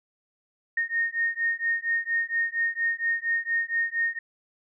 sine beating tone pair, 1844 / 1848.3 Hz, A#6 / A#6, -19 / -15 cents, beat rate 4.3 Hz, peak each -27 / -27 dBFS, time 0.77-4.19 s, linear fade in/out 5 ms, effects none

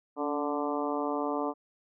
harmonic tone with a mistuned harmonic, 146.83 Hz, D3, in tune, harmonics 2 / 3 / 4 / 5 / 6 / 7 / 8, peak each -33 / -35 / -36 / -37 / -38 / -38 / -39 dBFS, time 0.16-1.54 s, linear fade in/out 50 ms, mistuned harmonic 2, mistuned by -39 cents, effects none

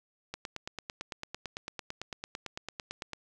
click train, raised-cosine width 0.2 ms, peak -20 dBFS, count 26, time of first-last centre 0.34-3.133 s, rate 8.95 Hz, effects none

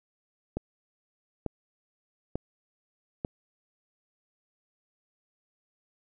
click train, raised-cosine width 2 ms, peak -17 dBFS, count 4, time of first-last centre 0.57-3.249 s, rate 1.12 Hz, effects none

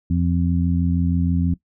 harmonic tone, 86.3 Hz, F2, 20 cents flat, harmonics 1 / 2 / 3, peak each -20 / -20 / -24 dBFS, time 0.1-1.54 s, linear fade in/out 5 ms, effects noise-tail reverb RT60 0.1 s tail -18 dB re dry

